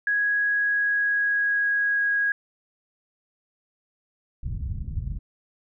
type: tone with pitch glide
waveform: sine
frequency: 1661.2 to 1647.8 Hz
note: G#6 to G#6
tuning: 0 to -14 cents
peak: -20 dBFS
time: 0.07-2.32 s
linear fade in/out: 2 ms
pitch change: -14 cents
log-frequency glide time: 0.43-2.13 s
type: low-pass noise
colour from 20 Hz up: white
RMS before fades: -30 dBFS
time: 4.43-5.19 s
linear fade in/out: 5 ms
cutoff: 120 Hz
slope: 24 dB/octave
effects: none